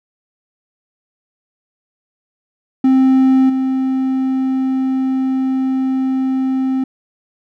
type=tone with level steps; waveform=triangle; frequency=262.8 Hz; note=C4; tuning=8 cents sharp; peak=-6 / -12 dBFS; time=2.84-6.84 s; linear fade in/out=5 ms; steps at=3.49 s; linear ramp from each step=10 ms; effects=none